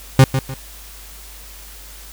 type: tone with echo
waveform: 40% pulse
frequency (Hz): 132.7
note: C3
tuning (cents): +25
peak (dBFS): -4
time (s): 0.19-0.24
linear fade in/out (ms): 2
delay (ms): 150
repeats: 2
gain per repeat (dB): -10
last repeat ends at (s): 0.54
effects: added 50 Hz sine -39 dBFS peak until 2.12 s + white hiss -40 dBFS RMS until 2.12 s